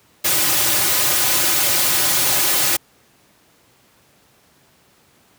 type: noise with comb filter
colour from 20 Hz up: white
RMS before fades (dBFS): -17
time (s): 0.24-2.77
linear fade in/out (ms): 10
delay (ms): 4.4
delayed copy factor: -1
effects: pink hiss -55 dBFS RMS until 5.38 s + high-pass 100 Hz 12 dB/octave